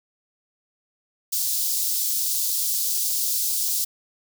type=high-pass noise; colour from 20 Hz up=white; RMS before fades=-24 dBFS; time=1.32-3.85 s; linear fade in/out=10 ms; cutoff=4300 Hz; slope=24 dB/octave; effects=none